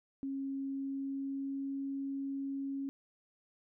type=tone with pitch glide; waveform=sine; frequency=272.4 to 274.5 Hz; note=C#4 to C#4; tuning=-30 to -17 cents; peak=-35 dBFS; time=0.23-2.89 s; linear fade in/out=0 ms; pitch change=+13 cents; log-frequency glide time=0.62-1.77 s; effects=none